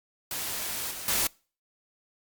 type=noise with level steps; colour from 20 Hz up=white; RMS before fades=-33 / -38 / -26 dBFS; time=0.31-1.27 s; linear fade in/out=2 ms; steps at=0.91 / 1.08 s; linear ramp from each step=2 ms; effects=noise-tail reverb RT60 0.4 s tail -26 dB re dry + Opus 48 kbps